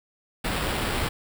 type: noise with sample-and-hold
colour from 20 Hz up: pink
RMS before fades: -27 dBFS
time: 0.44-1.09 s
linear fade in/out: 10 ms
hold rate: 6300 Hz
effects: none